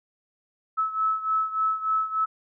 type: beating tone pair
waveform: sine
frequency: 1299 / 1302.4 Hz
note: E6 / E6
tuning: -26 / -21 cents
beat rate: 3.4 Hz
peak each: -24 / -28 dBFS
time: 0.77-2.26 s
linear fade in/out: 20 ms
effects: none

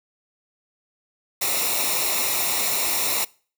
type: noise with comb filter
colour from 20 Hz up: white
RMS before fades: -23 dBFS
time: 1.41-3.25 s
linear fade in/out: 10 ms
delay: 0.63 ms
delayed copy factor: -0.7
effects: noise-tail reverb RT60 0.4 s tail -23 dB re dry

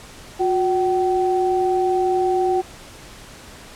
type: tone pair together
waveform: sine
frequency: 362.5 / 762 Hz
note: F#4 / G5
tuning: -35 / -49 cents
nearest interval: octave + minor second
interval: 1286 cents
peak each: -18 / -20 dBFS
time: 0.39-2.62 s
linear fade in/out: 20 ms
effects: pink hiss -41 dBFS RMS until 3.75 s + low-pass 10000 Hz 12 dB/octave

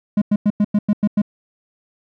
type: tone bursts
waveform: triangle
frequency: 207.4 Hz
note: G#3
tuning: 2 cents flat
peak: -10 dBFS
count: 8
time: 0.17-1.218 s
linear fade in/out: 5 ms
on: 47 ms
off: 96 ms
effects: none

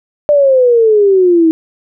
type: exponential sweep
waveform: sine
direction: down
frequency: 597 to 317.1 Hz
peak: -5 dBFS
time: 0.29-1.51 s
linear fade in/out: 0 ms
effects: none

